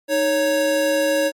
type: tone pair together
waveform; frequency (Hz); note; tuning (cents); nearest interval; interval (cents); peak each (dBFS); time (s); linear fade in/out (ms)
square; 311.1 / 554.4; D#4 / C#5; 0 / 0; minor seventh; 1000; -24 / -18; 0.08-1.32; 50
effects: MP3 64 kbps